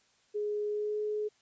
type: tone with pitch glide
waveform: sine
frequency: 417.6 to 422.9 Hz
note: G#4 to G#4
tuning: +10 to +31 cents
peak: -30 dBFS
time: 0.34-1.29 s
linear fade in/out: 20 ms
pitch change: +21 cents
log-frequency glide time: 0.69-0.98 s
effects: white hiss -68 dBFS RMS until 1.41 s + resampled to 16000 Hz